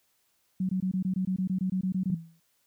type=tone bursts; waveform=sine; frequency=186.6 Hz; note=F#3; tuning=15 cents sharp; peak=-25 dBFS; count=14; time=0.6-2.147 s; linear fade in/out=5 ms; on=91 ms; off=21 ms
type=tone with exponential decay; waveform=sine; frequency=164.81 Hz; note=E3; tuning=in tune; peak=-26 dBFS; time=2.1-2.4 s; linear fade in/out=2 ms; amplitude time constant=64 ms
effects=white hiss -71 dBFS RMS until 2.66 s